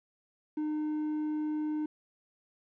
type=tone with quantisation; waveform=triangle; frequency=304.8 Hz; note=D#4; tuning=36 cents flat; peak=-28 dBFS; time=0.57-1.86 s; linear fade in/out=5 ms; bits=9; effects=low-pass 2000 Hz 12 dB/octave